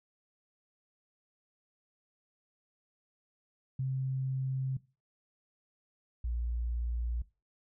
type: tone pair in turn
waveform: sine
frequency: 132.1 / 58.84 Hz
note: C3 / A#1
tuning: +17 / +17 cents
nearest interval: octave + major second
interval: 1400 cents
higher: first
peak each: -30 / -31 dBFS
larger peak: first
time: 3.79-4.77 / 6.24-7.22 s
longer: neither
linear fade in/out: 5 ms
effects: noise-tail reverb RT60 0.3 s tail -19 dB re dry